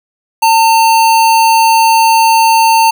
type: tone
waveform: square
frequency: 900 Hz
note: A5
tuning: 39 cents sharp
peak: -6 dBFS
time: 0.42-2.91 s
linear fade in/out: 10 ms
effects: none